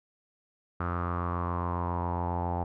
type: tone with low-pass filter sweep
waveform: sawtooth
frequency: 87.31 Hz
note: F2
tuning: in tune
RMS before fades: -31 dBFS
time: 0.8-2.64 s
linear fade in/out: 5 ms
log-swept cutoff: 1300 to 820 Hz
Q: 6.6
effects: none